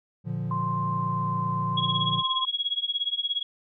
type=chord; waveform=triangle; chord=Bb major; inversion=none; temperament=equal; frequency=116.54 / 146.83 / 174.61 Hz; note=Bb2 / D3 / F3; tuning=0 / 0 / 0 cents; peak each=-30 dBFS; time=0.24-2.23 s; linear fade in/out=50 ms
type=tone with vibrato; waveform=sine; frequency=1043 Hz; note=C6; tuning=6 cents flat; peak=-27 dBFS; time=0.51-2.45 s; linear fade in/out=2 ms; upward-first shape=sine; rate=0.79 Hz; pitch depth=9 cents each way
type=tone with tremolo; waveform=sine; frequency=3322 Hz; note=G#7; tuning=in tune; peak=-21 dBFS; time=1.77-3.43 s; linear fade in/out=5 ms; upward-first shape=triangle; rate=17 Hz; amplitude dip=100%
effects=none